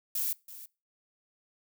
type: noise with echo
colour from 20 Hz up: violet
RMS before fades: -31 dBFS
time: 0.15-0.33 s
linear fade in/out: 5 ms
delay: 330 ms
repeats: 1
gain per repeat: -15 dB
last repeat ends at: 0.66 s
effects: noise-tail reverb RT60 0.3 s tail -23 dB re dry